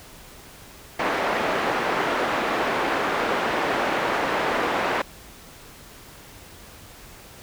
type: band-pass noise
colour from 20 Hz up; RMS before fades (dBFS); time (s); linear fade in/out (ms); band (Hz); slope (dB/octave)
pink; -24; 0.99-5.02; 5; 390 to 1900; 12
effects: pink hiss -45 dBFS RMS until 7.42 s